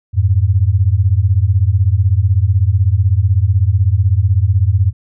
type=beating tone pair; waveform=sine; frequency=88.1 / 104.1 Hz; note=F2 / G#2; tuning=+16 / +5 cents; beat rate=16 Hz; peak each=-12 dBFS; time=0.13-4.93 s; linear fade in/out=50 ms; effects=none